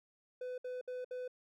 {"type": "tone bursts", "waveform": "triangle", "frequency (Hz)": 502, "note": "B4", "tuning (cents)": 28, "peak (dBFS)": -37, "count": 4, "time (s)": [0.41, 1.279], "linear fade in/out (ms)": 5, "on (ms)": 170, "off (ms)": 63, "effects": []}